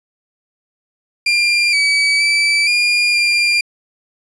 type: tone with pitch steps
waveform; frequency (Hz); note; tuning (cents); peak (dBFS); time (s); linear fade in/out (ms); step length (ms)
30% pulse; 2393 / 2283 / 2315 / 2418 / 2395; D7 / D7 / D7 / D7 / D7; +32 / -50 / -25 / +50 / +33; -9; 1.26-3.61; 5; 470
effects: resampled to 22050 Hz